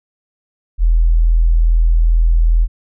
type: tone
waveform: sine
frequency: 41.2 Hz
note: E1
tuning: in tune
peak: -8 dBFS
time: 0.78-2.68 s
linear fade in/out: 50 ms
effects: none